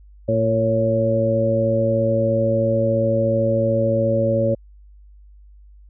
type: harmonic tone with a mistuned harmonic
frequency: 113.7 Hz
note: A#2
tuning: 43 cents flat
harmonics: 1 / 2 / 3 / 4 / 5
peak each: -22 / -24 / -27 / -28 / -18 dBFS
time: 0.28-4.55 s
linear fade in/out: 10 ms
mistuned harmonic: 5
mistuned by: -33 cents
effects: added 50 Hz sine -43 dBFS peak until 5.89 s